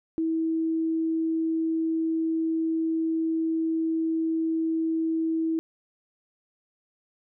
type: tone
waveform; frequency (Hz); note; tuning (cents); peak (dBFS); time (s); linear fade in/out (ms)
sine; 323.9; E4; -30; -23; 0.18-5.59; 0
effects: none